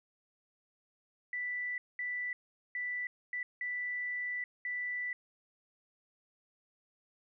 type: tone bursts at uneven times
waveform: sine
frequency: 1975.5 Hz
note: B6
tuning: in tune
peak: -34 dBFS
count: 6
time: 1.33-1.78 / 1.99-2.33 / 2.75-3.07 / 3.33-3.43 / 3.61-4.44 / 4.65-5.13 s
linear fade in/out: 2 ms
effects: none